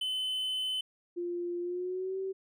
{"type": "tone", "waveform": "triangle", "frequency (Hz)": 3038, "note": "F#7", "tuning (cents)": 45, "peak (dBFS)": -29, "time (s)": [0.01, 0.81], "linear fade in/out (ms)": 5}
{"type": "tone with pitch glide", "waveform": "sine", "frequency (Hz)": [349.2, 383], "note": ["F4", "G4"], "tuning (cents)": [0, -40], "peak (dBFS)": -32, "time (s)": [1.16, 2.33], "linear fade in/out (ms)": 20, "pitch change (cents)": 160, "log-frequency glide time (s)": [1.61, 2.18]}
{"effects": []}